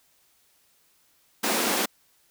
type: high-pass noise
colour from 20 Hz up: pink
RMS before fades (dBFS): -25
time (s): 1.43-1.86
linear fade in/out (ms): 10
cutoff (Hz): 200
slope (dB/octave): 48
effects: white hiss -64 dBFS RMS until 2.3 s